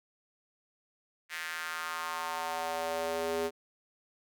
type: tone with high-pass filter sweep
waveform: square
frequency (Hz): 82.41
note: E2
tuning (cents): 0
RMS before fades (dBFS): -35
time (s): 1.29-3.51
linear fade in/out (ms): 50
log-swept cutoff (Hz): 1900 to 390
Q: 2.7
effects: none